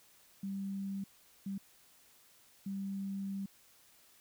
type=tone bursts at uneven times; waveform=sine; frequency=196 Hz; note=G3; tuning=in tune; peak=-36 dBFS; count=3; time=0.43-1.04 / 1.46-1.58 / 2.66-3.46 s; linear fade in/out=5 ms; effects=white hiss -64 dBFS RMS until 4.2 s